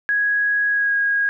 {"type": "tone with pitch glide", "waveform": "sine", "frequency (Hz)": [1661.2, 1640.2], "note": ["G#6", "G#6"], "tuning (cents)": [0, -22], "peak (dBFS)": -16, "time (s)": [0.09, 1.29], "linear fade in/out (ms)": 0, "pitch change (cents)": -22, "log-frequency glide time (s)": [0.69, 0.95], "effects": []}